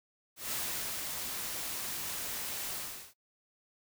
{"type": "noise with ADSR envelope", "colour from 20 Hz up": "white", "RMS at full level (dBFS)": -35, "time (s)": [0.36, 3.14], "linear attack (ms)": 160, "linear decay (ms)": 450, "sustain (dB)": -3, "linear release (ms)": 390, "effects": ["noise-tail reverb RT60 0.1 s tail -21 dB re dry"]}